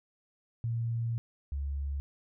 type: tone pair in turn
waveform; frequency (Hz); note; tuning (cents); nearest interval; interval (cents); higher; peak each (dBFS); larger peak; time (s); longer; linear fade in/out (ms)
sine; 116 / 70.14; A#2 / C#2; -8 / +21; major sixth; 871; first; -29 / -31; first; 0.64-1.18 / 1.52-2; first; 0
effects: none